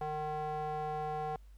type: tone with band-pass filter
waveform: square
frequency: 152.5 Hz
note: D#3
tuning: 34 cents flat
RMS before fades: -37 dBFS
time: 0.01-1.36 s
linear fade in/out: 2 ms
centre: 720 Hz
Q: 3
effects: added 50 Hz sine -52 dBFS peak until 1.57 s + pink hiss -72 dBFS RMS until 1.57 s